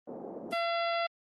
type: band-pass noise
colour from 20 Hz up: pink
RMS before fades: -42 dBFS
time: 0.07-0.54 s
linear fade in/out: 5 ms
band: 230 to 700 Hz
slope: 24 dB/octave
type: noise with exponential decay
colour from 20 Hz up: white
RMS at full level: -48 dBFS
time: 0.51-0.77 s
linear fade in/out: 0 ms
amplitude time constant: 56 ms
type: harmonic tone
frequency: 679 Hz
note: F5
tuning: 49 cents flat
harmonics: 1 / 2 / 3 / 4 / 5 / 6 / 7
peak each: -30 / -35 / -38 / -41 / -42 / -48 / -45 dBFS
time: 0.52-1.07 s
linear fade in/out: 10 ms
effects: Opus 32 kbps